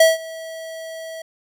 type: tone with ADSR envelope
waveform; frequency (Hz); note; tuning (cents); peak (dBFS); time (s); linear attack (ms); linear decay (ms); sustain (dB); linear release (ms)
square; 649; E5; -27; -8; 0-1.22; 5; 170; -23; 4
effects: none